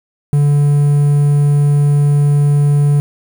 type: tone with quantisation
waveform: triangle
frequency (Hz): 144.8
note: D3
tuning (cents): -24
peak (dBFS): -6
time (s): 0.33-3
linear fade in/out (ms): 0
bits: 6
effects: none